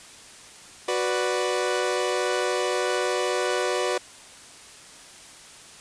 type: chord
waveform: sawtooth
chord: B minor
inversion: second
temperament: equal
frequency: 370 / 493.9 / 587.3 Hz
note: F#4 / B4 / D5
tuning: 0 / 0 / 0 cents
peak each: -23 / -23 / -25 dBFS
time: 0.88-3.98 s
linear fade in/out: 5 ms
effects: white hiss -46 dBFS RMS until 5.8 s + resampled to 22050 Hz